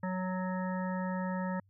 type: harmonic tone with a mistuned harmonic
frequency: 185 Hz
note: F#3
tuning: in tune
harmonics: 1 / 3 / 5 / 7 / 9 / 10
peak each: -33 / -40 / -40 / -46 / -48 / -47 dBFS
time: 0.03-1.6 s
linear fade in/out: 5 ms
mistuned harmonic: 9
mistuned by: +16 cents
effects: added 97 Hz sine -63 dBFS peak until 1.69 s

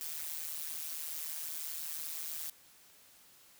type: noise with amplitude modulation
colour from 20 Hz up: blue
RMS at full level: -37 dBFS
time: 0.01-2.5 s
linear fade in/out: 0 ms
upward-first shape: sine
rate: 157 Hz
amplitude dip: 85%
effects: white hiss -61 dBFS RMS until 3.59 s

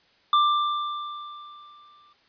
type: tone with exponential decay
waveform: square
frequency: 1183 Hz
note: D6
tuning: 12 cents sharp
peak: -16 dBFS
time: 0.33-2.13 s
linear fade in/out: 2 ms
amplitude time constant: 390 ms
effects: white hiss -61 dBFS RMS until 2.28 s + resampled to 11025 Hz

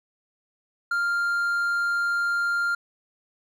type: tone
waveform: triangle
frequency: 1397 Hz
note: F6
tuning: in tune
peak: -20 dBFS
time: 0.91-2.75 s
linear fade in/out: 5 ms
effects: none

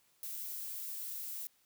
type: noise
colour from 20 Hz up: violet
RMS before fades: -42 dBFS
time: 0.23-1.47 s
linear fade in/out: 0 ms
effects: white hiss -71 dBFS RMS until 1.65 s

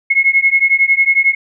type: beating tone pair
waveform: sine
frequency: 2168 / 2179 Hz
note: C#7 / C#7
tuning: -39 / -30 cents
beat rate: 11 Hz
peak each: -12 dBFS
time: 0.1-1.35 s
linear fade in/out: 10 ms
effects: none

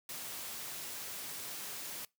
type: noise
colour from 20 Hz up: white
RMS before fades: -43 dBFS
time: 0.09-2.05 s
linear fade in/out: 2 ms
effects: noise-tail reverb RT60 0.2 s tail -23 dB re dry + high-pass 100 Hz 12 dB/octave

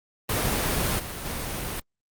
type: noise with level steps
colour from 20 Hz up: pink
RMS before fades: -25 / -34 / -31 dBFS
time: 0.29-1.8 s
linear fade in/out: 5 ms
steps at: 0.98 / 1.24 s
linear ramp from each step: 20 ms
effects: Opus 32 kbps

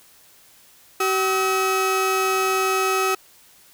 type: tone pair together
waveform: 30% pulse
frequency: 381.2 / 1282.2 Hz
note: G4 / E6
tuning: -48 / -48 cents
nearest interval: octave + major sixth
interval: 2100 cents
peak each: -19 dBFS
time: 1-3.15 s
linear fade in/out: 5 ms
effects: white hiss -52 dBFS RMS until 3.73 s

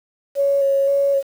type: tone with vibrato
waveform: sine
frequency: 554.4 Hz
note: C#5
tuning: in tune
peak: -14 dBFS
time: 0.35-1.23 s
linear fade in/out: 50 ms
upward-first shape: square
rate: 1.9 Hz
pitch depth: 14 cents each way
effects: 7-bit

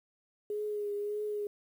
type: tone with vibrato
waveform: sine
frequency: 415.3 Hz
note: G#4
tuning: in tune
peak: -32 dBFS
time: 0.5-1.47 s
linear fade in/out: 2 ms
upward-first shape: triangle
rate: 1.7 Hz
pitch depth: 32 cents each way
effects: 10-bit

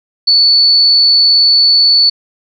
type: tone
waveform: sine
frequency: 4459 Hz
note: C#8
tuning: 9 cents sharp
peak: -5 dBFS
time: 0.27-2.1 s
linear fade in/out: 10 ms
effects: none

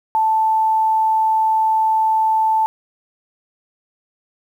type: tone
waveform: sine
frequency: 880 Hz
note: A5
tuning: in tune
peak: -13 dBFS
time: 0.15-2.66 s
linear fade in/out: 0 ms
effects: 8-bit

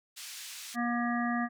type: band-pass noise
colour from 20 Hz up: white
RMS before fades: -44 dBFS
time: 0.16-0.76 s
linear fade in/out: 20 ms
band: 2000 to 8000 Hz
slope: 12 dB/octave
type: harmonic tone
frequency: 238.7 Hz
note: A#3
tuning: 41 cents sharp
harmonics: 1 / 3 / 5 / 7 / 8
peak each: -30 / -35 / -37 / -38 / -39 dBFS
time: 0.74-1.49 s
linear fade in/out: 50 ms
effects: none

